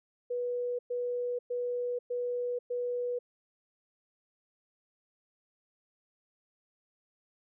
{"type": "tone bursts", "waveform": "sine", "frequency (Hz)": 488.8, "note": "B4", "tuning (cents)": -18, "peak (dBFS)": -30, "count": 5, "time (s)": [0.3, 3.19], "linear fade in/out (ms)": 10, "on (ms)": 490, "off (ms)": 110, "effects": []}